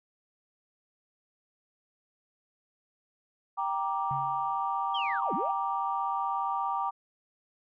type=chord; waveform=sine; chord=G minor; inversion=none; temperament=just; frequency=784 / 940.8 / 1176 Hz; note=G5 / Bb5 / D6; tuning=0 / +16 / +2 cents; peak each=-32 dBFS; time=3.57-6.91 s; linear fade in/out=20 ms
type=tone with exponential decay; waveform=sine; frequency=138.59 Hz; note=C#3; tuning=in tune; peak=-33 dBFS; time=4.11-4.67 s; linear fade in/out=0 ms; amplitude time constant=120 ms
type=linear two-way sweep; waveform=sine; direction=down then up; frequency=3322 to 164.8 to 845 Hz; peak=-32 dBFS; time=4.94-5.52 s; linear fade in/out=10 ms; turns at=5.34 s
effects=tanh soft clip ceiling -16 dBFS